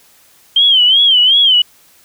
sine tone with vibrato, 3136 Hz, G7, in tune, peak -6 dBFS, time 0.56-1.62 s, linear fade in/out 5 ms, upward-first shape sine, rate 2.7 Hz, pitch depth 120 cents each way, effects white hiss -48 dBFS RMS until 2.04 s

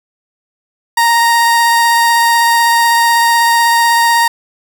30% pulse tone with vibrato, 932.3 Hz, A#5, in tune, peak -5 dBFS, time 0.97-4.28 s, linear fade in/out 5 ms, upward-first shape triangle, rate 16 Hz, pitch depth 14 cents each way, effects none

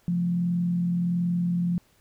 sine tone with frequency modulation, 174.7 Hz, F3, 1 cent sharp, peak -22 dBFS, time 0.08-1.78 s, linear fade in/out 0 ms, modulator 41.4 Hz, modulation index 0.31, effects pink hiss -63 dBFS RMS until 2 s

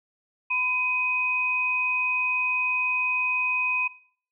sine tone pair together, 1004 / 2510 Hz, B5 / D#7, +28 / +15 cents, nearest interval octave + major third, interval 1587 cents, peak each -31 / -23 dBFS, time 0.5-3.88 s, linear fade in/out 10 ms, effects noise-tail reverb RT60 0.5 s tail -19 dB re dry

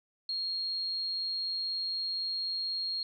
sine tone, 4259 Hz, C8, 30 cents sharp, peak -31 dBFS, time 0.29-3.03 s, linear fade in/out 2 ms, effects none

